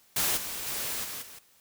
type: noise with level steps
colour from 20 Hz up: white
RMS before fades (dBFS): -27 / -36 / -33 / -38 / -47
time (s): 0.16-1.39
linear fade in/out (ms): 5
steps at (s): 0.36 / 0.66 / 1.03 / 1.21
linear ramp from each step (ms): 20
effects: white hiss -62 dBFS RMS until 1.6 s